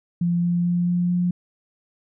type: tone with pitch steps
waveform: sine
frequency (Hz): 172.9 / 174 / 175.11 / 176.23 / 177.35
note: F3 / F3 / F3 / F3 / F3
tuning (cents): -17 / -6 / +5 / +16 / +27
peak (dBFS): -18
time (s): 0.21-1.31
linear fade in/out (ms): 5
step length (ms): 220
effects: none